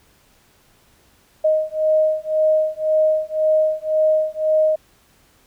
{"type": "beating tone pair", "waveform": "sine", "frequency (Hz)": [622.3, 624.2], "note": ["D#5", "D#5"], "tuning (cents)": [0, 5], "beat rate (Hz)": 1.9, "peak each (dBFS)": [-18, -18], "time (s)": [1.44, 4.76], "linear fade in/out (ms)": 10, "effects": ["pink hiss -56 dBFS RMS until 5.46 s"]}